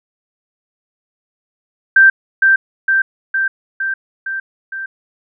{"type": "tone with echo", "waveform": "sine", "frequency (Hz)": 1568, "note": "G6", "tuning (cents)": 0, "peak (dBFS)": -4, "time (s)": [1.96, 2.1], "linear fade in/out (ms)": 5, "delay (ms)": 460, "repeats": 6, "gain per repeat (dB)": -3, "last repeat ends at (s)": 4.86, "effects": []}